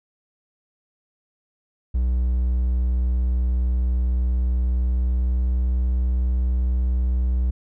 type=tone with pitch glide; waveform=triangle; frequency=61.74 to 62.17 Hz; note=B1 to B1; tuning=0 to +12 cents; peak=-16 dBFS; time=1.94-7.51 s; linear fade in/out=10 ms; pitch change=+12 cents; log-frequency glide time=4.75-5.53 s; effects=none